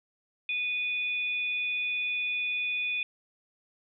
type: tone pair together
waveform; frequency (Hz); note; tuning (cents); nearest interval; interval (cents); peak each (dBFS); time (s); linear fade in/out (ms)
sine; 2471 / 3485; D#7 / A7; -13 / -17; tritone; 596; -28 / -38; 0.49-3.03; 2
effects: none